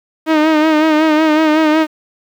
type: tone with vibrato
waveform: sawtooth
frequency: 311.1 Hz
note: D#4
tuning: in tune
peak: -5 dBFS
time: 0.26-1.87 s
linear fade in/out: 50 ms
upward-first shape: sine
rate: 5.4 Hz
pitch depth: 47 cents each way
effects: low-pass 3000 Hz 12 dB/octave + 7-bit